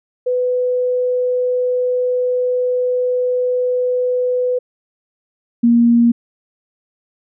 sine tone pair in turn, 499 / 235.5 Hz, B4 / A#3, +18 / +18 cents, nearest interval octave + minor second, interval 1300 cents, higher first, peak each -14 / -8 dBFS, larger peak second, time 0.26-4.59 / 5.63-6.12 s, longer first, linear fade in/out 10 ms, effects none

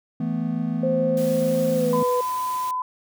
triangle chord, E suspended fourth, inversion none, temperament equal, 164.81 / 220 / 246.9 Hz, E3 / A3 / B3, 0 / 0 / 0 cents, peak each -25 dBFS, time 0.2-2.03 s, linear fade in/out 5 ms
sine tone with pitch glide, 523.3 to 493.9 Hz, C5 to B4, 0 to 0 cents, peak -20 dBFS, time 0.83-2.21 s, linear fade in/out 5 ms, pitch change -100 cents, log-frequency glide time 1.72-1.91 s
white noise, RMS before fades -39 dBFS, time 1.17-2.71 s, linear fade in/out 2 ms
sine tone, 1009 Hz, B5, 37 cents sharp, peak -23 dBFS, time 1.93-2.82 s, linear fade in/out 2 ms
effects none

